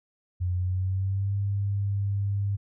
sine tone with pitch glide, 90.2 to 100.08 Hz, F#2 to G2, -44 to +36 cents, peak -24 dBFS, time 0.4-2.57 s, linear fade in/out 20 ms, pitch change +180 cents, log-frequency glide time 0.56-1.35 s, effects none

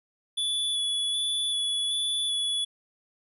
square tone with vibrato, 3432 Hz, A7, 44 cents flat, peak -26 dBFS, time 0.37-2.65 s, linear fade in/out 10 ms, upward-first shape square, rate 1.3 Hz, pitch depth 12 cents each way, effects resampled to 32000 Hz

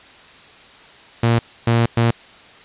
sawtooth tone bursts at uneven times, 116.54 Hz, A#2, in tune, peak -9 dBFS, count 3, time 1.23-1.39 / 1.67-1.86 / 1.97-2.11 s, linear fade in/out 5 ms, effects white hiss -44 dBFS RMS until 2.64 s + resampled to 8000 Hz

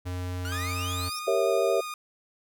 square tone, 90.2 Hz, F#2, 44 cents flat, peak -31 dBFS, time 0.05-1.1 s, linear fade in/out 20 ms
sawtooth exponential sweep, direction up, 1400 to 5588 Hz, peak -32 dBFS, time 0.45-1.19 s, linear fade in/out 0 ms
sawtooth tone with vibrato, 1227 Hz, D#6, 25 cents flat, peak -30 dBFS, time 0.52-1.94 s, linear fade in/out 2 ms, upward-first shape sine, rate 8.5 Hz, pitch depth 9 cents each way
sine chord, G diminished seventh, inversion none, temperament equal, 392 / 466.2 / 554.4 / 659.3 Hz, G4 / Bb4 / Db5 / Fb5, 0 / 0 / 0 / 0 cents, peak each -27 dBFS, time 1.27-1.81 s, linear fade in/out 10 ms
effects none

